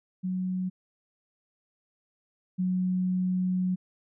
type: tone pair in turn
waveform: sine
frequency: 184.6 / 183.62 Hz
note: F#3 / F#3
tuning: -4 / -13 cents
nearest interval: unison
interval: 9 cents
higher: first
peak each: -27 / -24 dBFS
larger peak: second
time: 0.23-0.7 / 2.58-3.76 s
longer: second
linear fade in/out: 20 ms
effects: none